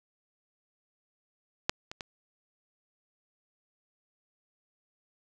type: clicks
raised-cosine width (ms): 0.2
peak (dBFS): -7 / -22 / -20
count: 3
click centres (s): 1.695 / 1.915 / 2.008
effects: none